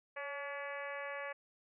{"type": "harmonic tone with a mistuned harmonic", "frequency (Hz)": 284.8, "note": "C#4", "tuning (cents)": 47, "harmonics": [2, 3, 4, 5, 6, 7, 8, 9, 10], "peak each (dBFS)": [-44, -51, -48, -55, -46, -49, -50, -56, -62], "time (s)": [0.16, 1.33], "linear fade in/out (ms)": 10, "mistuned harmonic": 2, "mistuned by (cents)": -28, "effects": []}